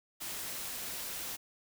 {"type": "noise", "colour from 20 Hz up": "white", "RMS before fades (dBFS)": -40, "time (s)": [0.2, 1.37], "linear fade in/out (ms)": 20, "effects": []}